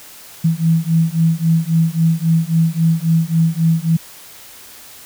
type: beating tone pair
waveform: sine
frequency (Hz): 161.9 / 165.6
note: E3 / E3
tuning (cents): -31 / +8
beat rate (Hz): 3.7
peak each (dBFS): -15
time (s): 0.44-3.97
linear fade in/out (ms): 10
effects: white hiss -39 dBFS RMS until 5.05 s

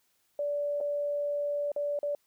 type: tone with dropouts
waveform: sine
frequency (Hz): 580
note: D5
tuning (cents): -22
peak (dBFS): -28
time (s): 0.39-2.15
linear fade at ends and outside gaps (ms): 2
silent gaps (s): 0.804-0.81 / 1.718-1.762 / 1.99-2.03
effects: white hiss -72 dBFS RMS until 2.26 s

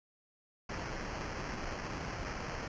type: noise with sample-and-hold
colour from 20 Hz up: pink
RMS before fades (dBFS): -40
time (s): 0.69-2.68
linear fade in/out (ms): 5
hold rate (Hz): 3675
effects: resampled to 16000 Hz

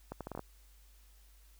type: accelerating click train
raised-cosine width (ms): 1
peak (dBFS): -26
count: 7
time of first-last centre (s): 0.12-0.393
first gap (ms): 87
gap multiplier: 0.73
effects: added 50 Hz sine -58 dBFS peak until 1.59 s + white hiss -67 dBFS RMS until 1.59 s

